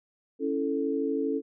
sine chord, A major, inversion first, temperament equal, 277.2 / 329.6 / 440 Hz, C#4 / E4 / A4, 0 / 0 / 0 cents, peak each -29 / -33 / -29 dBFS, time 0.39-1.42 s, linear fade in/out 50 ms, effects none

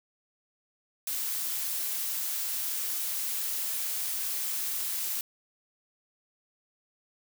blue noise, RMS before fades -32 dBFS, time 1.07-5.21 s, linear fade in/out 2 ms, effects none

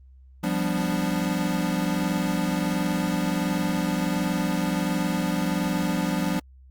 square chord, G dominant seventh, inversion third, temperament equal, 174.61 / 196 / 246.9 / 293.7 Hz, F3 / G3 / B3 / D4, 0 / 0 / 0 / 0 cents, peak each -28 / -29 / -32 / -30 dBFS, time 0.43-6.4 s, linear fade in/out 10 ms, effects added 65 Hz sine -47 dBFS peak until 6.7 s + Opus 32 kbps

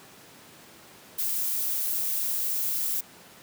violet noise, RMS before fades -28 dBFS, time 1.18-3.01 s, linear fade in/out 10 ms, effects pink hiss -50 dBFS RMS until 3.42 s + high-pass 150 Hz 12 dB/octave

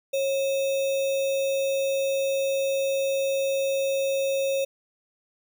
sine tone with sample-and-hold, 545 Hz, C#5, 29 cents flat, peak -22 dBFS, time 0.13-4.65 s, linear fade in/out 10 ms, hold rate 3150 Hz, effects none

